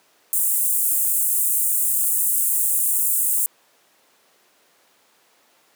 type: high-pass noise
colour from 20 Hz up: pink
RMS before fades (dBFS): -20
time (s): 0.33-3.46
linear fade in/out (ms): 0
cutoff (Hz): 8100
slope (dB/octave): 48
effects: pink hiss -58 dBFS RMS until 5.75 s + high-pass 400 Hz 12 dB/octave